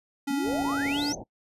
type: tone with pitch glide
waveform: square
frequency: 280 to 289.4 Hz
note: C#4 to D4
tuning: +18 to -25 cents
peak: -27 dBFS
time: 0.27-1.13 s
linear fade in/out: 10 ms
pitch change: +57 cents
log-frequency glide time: 0.9-1 s
type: exponential sweep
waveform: sine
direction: up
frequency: 220 to 6430 Hz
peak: -30 dBFS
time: 0.3-1.15 s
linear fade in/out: 5 ms
type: low-pass noise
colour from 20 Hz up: white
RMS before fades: -39 dBFS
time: 0.44-1.24 s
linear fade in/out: 20 ms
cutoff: 850 Hz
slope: 96 dB/octave
effects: noise-tail reverb RT60 0.1 s tail -21 dB re dry + resampled to 32000 Hz